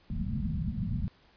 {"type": "low-pass noise", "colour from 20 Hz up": "white", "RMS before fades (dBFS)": -32, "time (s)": [0.1, 1.08], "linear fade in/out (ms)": 0, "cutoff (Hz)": 230, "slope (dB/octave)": 96, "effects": ["pink hiss -62 dBFS RMS until 1.36 s", "resampled to 11025 Hz"]}